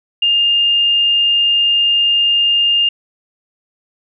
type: tone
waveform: sine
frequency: 2815 Hz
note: F7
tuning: 13 cents sharp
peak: -10 dBFS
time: 0.22-2.89 s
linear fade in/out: 5 ms
effects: none